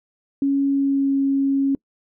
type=tone with pitch glide; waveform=sine; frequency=277.2 to 274.3 Hz; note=C#4 to C#4; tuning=0 to -18 cents; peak=-16 dBFS; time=0.42-1.75 s; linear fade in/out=2 ms; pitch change=-18 cents; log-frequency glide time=0.68-1.16 s; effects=noise-tail reverb RT60 0.1 s tail -25 dB re dry